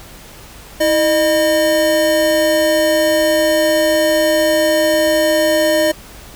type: tone pair together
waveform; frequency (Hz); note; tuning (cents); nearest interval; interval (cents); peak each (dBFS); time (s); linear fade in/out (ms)
square; 324.4 / 611; E4 / D#5; -28 / -32; major seventh; 1096; -19 / -13; 0.8-5.92; 10
effects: added 50 Hz sine -44 dBFS peak until 6.35 s + pink hiss -38 dBFS RMS until 6.35 s